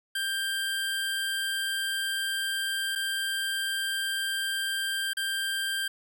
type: tone with dropouts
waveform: 25% pulse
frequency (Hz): 1582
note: G6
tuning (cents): +15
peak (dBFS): -24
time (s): 0.15-5.88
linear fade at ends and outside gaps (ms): 5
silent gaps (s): 2.953-2.957 / 5.134-5.169
effects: none